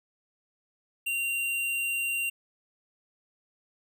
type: tone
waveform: square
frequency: 2767 Hz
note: F7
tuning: 17 cents flat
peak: -28 dBFS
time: 1.06-2.3 s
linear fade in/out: 10 ms
effects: none